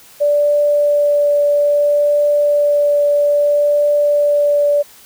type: tone with vibrato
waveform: sine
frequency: 583 Hz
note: D5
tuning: 13 cents flat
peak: -10 dBFS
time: 0.2-4.83 s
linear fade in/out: 20 ms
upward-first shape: triangle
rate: 0.61 Hz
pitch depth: 8 cents each way
effects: white hiss -43 dBFS RMS until 5.05 s